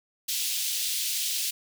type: high-pass noise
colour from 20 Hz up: pink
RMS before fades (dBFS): -29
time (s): 0.28-1.51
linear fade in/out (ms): 10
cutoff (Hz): 3100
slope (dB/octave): 24
effects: none